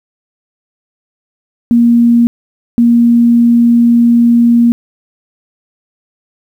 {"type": "tone pair in turn", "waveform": "sine", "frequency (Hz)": [235.9, 235.9], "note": ["A#3", "A#3"], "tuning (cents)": [21, 21], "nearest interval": "unison", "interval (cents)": 0, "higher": "neither", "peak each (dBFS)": -4, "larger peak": "neither", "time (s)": [[1.71, 2.27], [2.78, 4.72]], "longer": "second", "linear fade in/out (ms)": 0, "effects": ["7-bit"]}